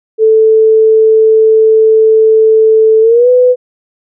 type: tone with pitch glide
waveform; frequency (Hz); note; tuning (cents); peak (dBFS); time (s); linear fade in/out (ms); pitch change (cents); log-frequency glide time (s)
sine; 440 to 499.6; A4 to B4; 0 to +20; -3; 0.18-3.56; 50; +220; 3.01-3.29
effects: none